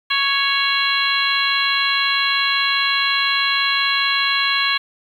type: harmonic tone with a mistuned harmonic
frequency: 554.4 Hz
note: C#5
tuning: in tune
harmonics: 2 / 3 / 4 / 5 / 6 / 7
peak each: -23 / -23 / -23 / -23 / -23 / -23 dBFS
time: 0.1-4.78 s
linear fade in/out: 10 ms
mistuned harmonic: 7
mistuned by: +79 cents
effects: 8-bit